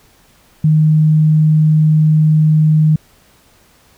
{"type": "tone", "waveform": "sine", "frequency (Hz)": 155, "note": "D#3", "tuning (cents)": -6, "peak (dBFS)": -7, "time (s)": [0.64, 2.96], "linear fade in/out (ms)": 5, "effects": ["pink hiss -50 dBFS RMS until 3.97 s"]}